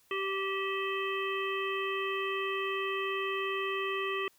harmonic tone with a mistuned harmonic, 388.6 Hz, G4, 15 cents flat, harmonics 1 / 3 / 5 / 7 / 8, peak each -34 / -36 / -39 / -38 / -42 dBFS, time 0.11-4.28 s, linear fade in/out 2 ms, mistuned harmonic 7, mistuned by -78 cents, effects white hiss -66 dBFS RMS until 4.38 s

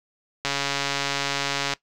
click train, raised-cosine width 0.2 ms, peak -7 dBFS, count 181, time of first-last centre 0.45-1.736 s, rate 140 Hz, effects noise-tail reverb RT60 0.1 s tail -19 dB re dry

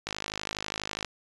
click train, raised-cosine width 0.2 ms, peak -14 dBFS, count 52, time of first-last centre 0.07-1.047 s, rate 52.2 Hz, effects resampled to 22050 Hz

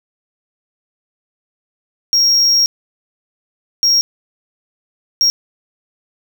triangle tone bursts at uneven times, 5588 Hz, F8, in tune, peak -8 dBFS, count 3, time 2.13-2.66 / 3.83-4.01 / 5.21-5.3 s, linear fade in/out 0 ms, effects none

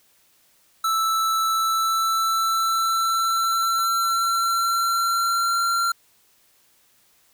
square tone with pitch glide, 1318.5 to 1372.1 Hz, E6 to F6, 0 to -31 cents, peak -20 dBFS, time 0.84-5.92 s, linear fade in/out 5 ms, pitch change +69 cents, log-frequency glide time 1.48-5.64 s, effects white hiss -60 dBFS RMS until 7.33 s

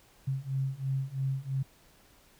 sine beating tone pair, 133 / 136 Hz, C3 / C#3, +29 / -33 cents, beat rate 3 Hz, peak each -33 / -32 dBFS, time 0.27-1.63 s, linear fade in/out 10 ms, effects pink hiss -61 dBFS RMS until 2.39 s

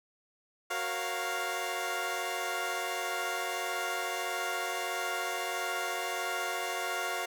15% pulse chord, Gb major seventh, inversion none, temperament equal with one note detuned, 370 / 466.2 / 548 / 698.5 Hz, Gb4 / Bb4 / Db5 / F5, 0 / 0 / -20 / 0 cents, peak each -33 / -34 / -34 / -28 dBFS, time 0.7-7.26 s, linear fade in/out 10 ms, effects none

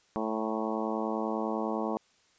harmonic tone with a mistuned harmonic, 110 Hz, A2, in tune, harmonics 2 / 3 / 4 / 5 / 6 / 7 / 8 / 9 / 10, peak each -34 / -36 / -37 / -38 / -39 / -39 / -40 / -41 / -41 dBFS, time 0.16-1.97 s, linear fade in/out 0 ms, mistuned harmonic 9, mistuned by -35 cents, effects white hiss -66 dBFS RMS until 2.38 s + resampled to 16000 Hz

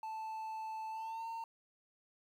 triangle tone with pitch glide, 880 to 910.5 Hz, A5 to A#5, 0 to -41 cents, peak -38 dBFS, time 0.03-1.44 s, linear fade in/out 2 ms, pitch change +59 cents, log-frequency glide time 0.9-1.27 s, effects 11-bit

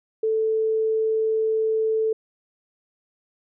sine tone, 440.5 Hz, A4, 2 cents sharp, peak -19 dBFS, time 0.23-2.13 s, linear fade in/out 5 ms, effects none

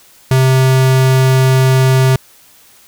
square tone, 131.1 Hz, C3, 4 cents sharp, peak -8 dBFS, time 0.31-2.16 s, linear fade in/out 2 ms, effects white hiss -45 dBFS RMS until 2.87 s

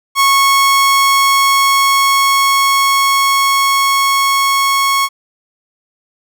sawtooth tone with level ramp, 1100 Hz, C#6, 14 cents flat, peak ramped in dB -4 to -7 dBFS, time 0.15-5.09 s, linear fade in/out 50 ms, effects none

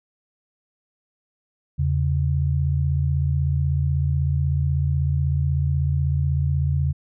sine tone pair together, 82.41 / 138.6 Hz, E2 / C#3, 0 / 0 cents, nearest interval major sixth, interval 900 cents, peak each -21 dBFS, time 1.78-6.93 s, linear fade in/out 20 ms, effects none

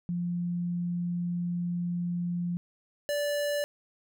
sine / square tone pair in turn, 174.61 / 582.1 Hz, F3 / D5, 0 / -15 cents, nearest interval octave + major sixth, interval 2085 cents, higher second, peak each -28 dBFS, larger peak neither, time 0.09-2.57 / 3.09-3.64 s, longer first, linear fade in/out 0 ms, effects none

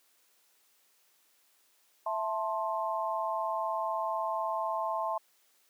sine chord, A minor, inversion second, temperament just, 660 / 880 / 1056 Hz, E5 / A5 / C6, +2 / 0 / +16 cents, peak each -34 dBFS, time 2.06-5.18 s, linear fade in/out 5 ms, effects white hiss -68 dBFS RMS until 5.69 s + high-pass 300 Hz 12 dB/octave

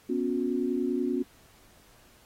sine chord, B suspended second, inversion none, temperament equal with one note detuned, 246.9 / 277.2 / 361.5 Hz, B3 / C#4 / F#4, 0 / 0 / -40 cents, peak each -30 dBFS, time 0.09-1.23 s, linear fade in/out 10 ms, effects pink hiss -59 dBFS RMS until 2.25 s + AAC 48 kbps

